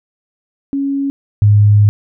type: tone pair in turn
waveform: sine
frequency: 277.2 / 103.83 Hz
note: C#4 / G#2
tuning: 0 / 0 cents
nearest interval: octave + perfect fourth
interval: 1700 cents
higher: first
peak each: -14 / -5 dBFS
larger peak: second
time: 0.73-1.1 / 1.42-1.89 s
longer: second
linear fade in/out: 0 ms
effects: none